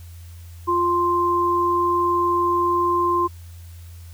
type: tone pair together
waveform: sine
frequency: 349.2 / 1046.5 Hz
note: F4 / C6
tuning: 0 / 0 cents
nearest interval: octave + perfect fifth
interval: 1900 cents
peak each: -22 / -18 dBFS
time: 0.67-3.28 s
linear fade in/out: 20 ms
effects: added 85 Hz sine -37 dBFS peak until 4.13 s + white hiss -52 dBFS RMS until 4.13 s